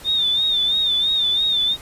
sine tone with vibrato, 3617 Hz, A7, 47 cents sharp, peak -16 dBFS, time 0.04-1.77 s, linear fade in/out 50 ms, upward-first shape sine, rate 3 Hz, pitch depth 70 cents each way, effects pink hiss -41 dBFS RMS until 1.81 s + resampled to 32000 Hz

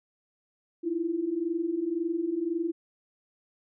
sine tone pair together, 318.1 / 340 Hz, D#4 / F4, +38 / -46 cents, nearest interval minor second, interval 116 cents, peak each -32 / -28 dBFS, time 0.83-2.72 s, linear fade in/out 20 ms, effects none

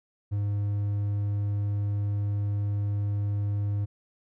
triangle tone, 102.1 Hz, G#2, 29 cents flat, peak -23 dBFS, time 0.31-3.86 s, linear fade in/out 20 ms, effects none

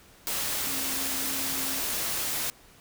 sine tone in noise, 268.6 Hz, C4, 46 cents sharp, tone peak -40 dBFS, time 0.67-1.8 s, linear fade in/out 0 ms, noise white, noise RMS -30 dBFS, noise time 0.27-2.5 s, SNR -13 dB, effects pink hiss -55 dBFS RMS until 2.8 s

